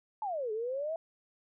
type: exponential two-way sweep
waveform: sine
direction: down then up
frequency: 894 to 419.9 to 669 Hz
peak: -32 dBFS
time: 0.22-0.96 s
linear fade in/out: 2 ms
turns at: 0.52 s
effects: none